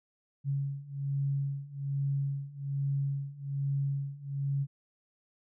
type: beating tone pair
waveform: sine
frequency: 138.59 / 139.79 Hz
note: C#3 / C#3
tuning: 0 / +15 cents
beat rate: 1.2 Hz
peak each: -34 / -32 dBFS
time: 0.44-4.67 s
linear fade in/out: 50 ms
effects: none